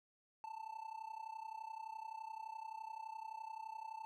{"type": "tone with amplitude modulation", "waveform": "triangle", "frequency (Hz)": 883, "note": "A5", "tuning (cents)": 6, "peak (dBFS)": -40, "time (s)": [0.44, 4.05], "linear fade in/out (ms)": 0, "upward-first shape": "sine", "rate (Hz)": 31.7, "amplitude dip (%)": 85, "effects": []}